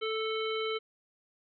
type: harmonic tone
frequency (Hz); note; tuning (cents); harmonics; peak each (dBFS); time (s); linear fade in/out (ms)
440; A4; 0; 1 / 3 / 5 / 7 / 9; -32 / -38 / -40 / -39 / -44; 0.01-0.79; 20
effects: none